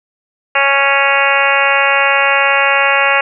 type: harmonic tone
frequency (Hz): 277.2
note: C#4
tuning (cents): 0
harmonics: 2 / 3 / 4 / 5 / 6 / 7 / 8 / 9 / 10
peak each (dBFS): -18 / -18 / -18 / -18 / -18 / -18 / -18 / -18 / -18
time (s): 0.55-3.21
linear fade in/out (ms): 5
effects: none